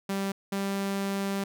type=tone pair in turn; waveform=sawtooth; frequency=196 / 197.02 Hz; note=G3 / G3; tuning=0 / +9 cents; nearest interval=unison; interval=9 cents; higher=second; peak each=-24 dBFS; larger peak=neither; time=0.09-0.32 / 0.52-1.44 s; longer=second; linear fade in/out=5 ms; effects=none